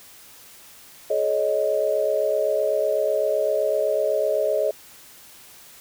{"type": "chord", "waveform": "sine", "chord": "Ab suspended fourth", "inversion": "none", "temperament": "equal with one note detuned", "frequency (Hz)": [425.5, 554.4, 622.3], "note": ["Ab4", "Db5", "Eb5"], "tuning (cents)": [42, 0, 0], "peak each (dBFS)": [-25, -24, -22], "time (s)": [1.1, 4.71], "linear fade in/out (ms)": 5, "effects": ["white hiss -47 dBFS RMS until 5.8 s"]}